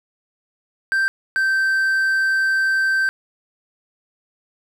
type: tone pair in turn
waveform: triangle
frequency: 1568 / 1557.2 Hz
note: G6 / G6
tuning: 0 / -12 cents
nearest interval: unison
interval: 12 cents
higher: first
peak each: -14 dBFS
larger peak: neither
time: 0.92-1.08 / 1.36-3.09 s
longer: second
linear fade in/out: 0 ms
effects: none